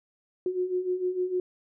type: beating tone pair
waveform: sine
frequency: 360 / 366.6 Hz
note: F#4 / F#4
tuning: -47 / -16 cents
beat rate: 6.6 Hz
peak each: -32 / -27 dBFS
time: 0.46-1.4 s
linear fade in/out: 2 ms
effects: none